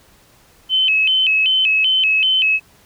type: tone with vibrato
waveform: sine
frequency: 2809 Hz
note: F7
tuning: 9 cents sharp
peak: -12 dBFS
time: 0.69-2.6 s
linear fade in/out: 50 ms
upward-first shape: square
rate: 2.6 Hz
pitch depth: 150 cents each way
effects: pink hiss -51 dBFS RMS until 2.85 s